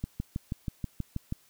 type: click train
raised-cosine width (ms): 5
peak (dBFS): -19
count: 9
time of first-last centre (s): 0.04-1.324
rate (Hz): 6.23
effects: white hiss -63 dBFS RMS until 1.49 s